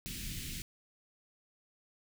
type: band-stop noise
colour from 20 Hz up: pink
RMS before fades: -41 dBFS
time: 0.06-0.62 s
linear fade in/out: 0 ms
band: 270 to 2200 Hz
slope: 24 dB/octave
effects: none